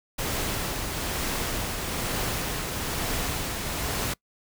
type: noise with tremolo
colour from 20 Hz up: pink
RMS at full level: -28 dBFS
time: 0.18-4.14 s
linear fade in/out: 10 ms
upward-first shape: triangle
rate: 1.1 Hz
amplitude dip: 35%
effects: noise-tail reverb RT60 0.1 s tail -24 dB re dry